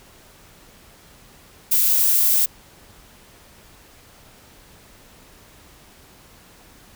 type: noise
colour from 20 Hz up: violet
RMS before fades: -17 dBFS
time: 1.71-2.46 s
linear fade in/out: 10 ms
effects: pink hiss -49 dBFS RMS until 6.95 s